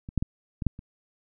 clicks, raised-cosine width 5 ms, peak -25 / -11 / -15 / -18 / -9 / -28 dBFS, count 6, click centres 0.089 / 0.177 / 0.225 / 0.622 / 0.667 / 0.791 s, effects none

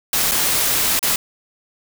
white noise with dropouts, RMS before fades -18 dBFS, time 0.13-1.16 s, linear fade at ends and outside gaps 2 ms, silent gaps 0.313-0.317 / 0.993-1.028 s, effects none

